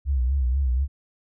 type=tone with vibrato; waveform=sine; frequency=65.41 Hz; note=C2; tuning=in tune; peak=-19 dBFS; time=0.05-0.88 s; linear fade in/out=50 ms; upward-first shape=sine; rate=4.1 Hz; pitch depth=120 cents each way; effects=none